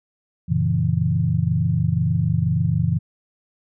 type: chord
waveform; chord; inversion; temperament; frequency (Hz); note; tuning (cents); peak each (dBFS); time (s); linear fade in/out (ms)
sine; F# dominant seventh; none; equal; 92.5 / 116.54 / 138.59 / 164.81; F#2 / A#2 / C#3 / E3; 0 / 0 / 0 / 0; -24 / -23 / -23 / -21; 0.48-2.99; 20
effects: none